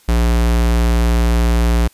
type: tone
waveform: square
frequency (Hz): 58.27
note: A#1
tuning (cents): 0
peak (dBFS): -12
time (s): 0.08-1.88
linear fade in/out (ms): 10
effects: white hiss -51 dBFS RMS until 1.93 s + resampled to 32000 Hz